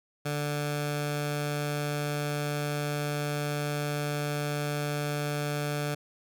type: tone with notch filter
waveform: 15% pulse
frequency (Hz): 146.83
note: D3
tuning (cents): 0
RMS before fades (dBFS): -31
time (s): 0.25-5.95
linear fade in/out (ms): 10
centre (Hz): 340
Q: 1.7
effects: none